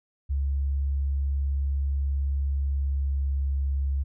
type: tone with pitch glide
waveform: sine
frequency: 69.3 to 68.78 Hz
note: C#2 to C#2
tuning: 0 to -13 cents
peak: -23 dBFS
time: 0.29-4.04 s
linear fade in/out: 20 ms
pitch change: -13 cents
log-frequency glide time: 2.5-3.39 s
effects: none